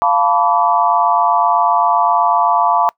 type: chord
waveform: sine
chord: B half-diminished seventh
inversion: second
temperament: equal with one note detuned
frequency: 698.5 / 880 / 987.8 / 1151.1 Hz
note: F5 / A5 / B5 / D6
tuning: 0 / 0 / 0 / -35 cents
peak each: -16 dBFS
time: 0.02-2.89 s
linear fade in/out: 0 ms
effects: noise-tail reverb RT60 0.1 s tail -24 dB re dry